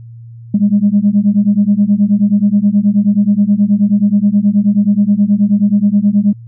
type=beating tone pair; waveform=sine; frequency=200 / 209.4 Hz; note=G3 / G#3; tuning=+35 / +15 cents; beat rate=9.4 Hz; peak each=-10 dBFS; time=0.54-6.33 s; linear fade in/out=5 ms; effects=tanh soft clip ceiling -1 dBFS + added 116 Hz sine -30 dBFS peak until 6.47 s